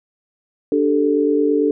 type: chord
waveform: sine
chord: D suspended fourth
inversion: none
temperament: just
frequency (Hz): 293.7 / 391.6 / 440.5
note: D4 / G4 / A4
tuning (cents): 0 / -2 / +2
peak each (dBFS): -17 / -21 / -17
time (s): 0.72-1.71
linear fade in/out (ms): 2
effects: none